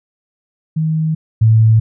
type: tone pair in turn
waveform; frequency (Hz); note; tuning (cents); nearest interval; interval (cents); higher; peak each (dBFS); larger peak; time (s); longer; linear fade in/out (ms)
sine; 158.1 / 111.09; D#3 / A2; +28 / +17; tritone; 611; first; -13 / -6; second; 0.76-1.15 / 1.41-1.8; neither; 10
effects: none